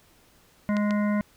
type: harmonic tone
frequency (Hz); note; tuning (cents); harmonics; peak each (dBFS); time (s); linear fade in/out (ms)
207.7; G#3; 0; 1 / 3 / 5 / 7 / 9 / 10; -22 / -32 / -36 / -39 / -41 / -42; 0.69-1.21; 0
type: clicks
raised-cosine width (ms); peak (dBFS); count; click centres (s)
0.2; -17; 2; 0.768 / 0.908
effects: pink hiss -59 dBFS RMS until 1.36 s